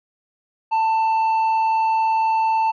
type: tone with tanh clipping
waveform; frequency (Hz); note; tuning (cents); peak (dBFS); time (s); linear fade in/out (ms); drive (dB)
sine; 889; A5; +18; -17; 0.71-2.72; 20; 5
effects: none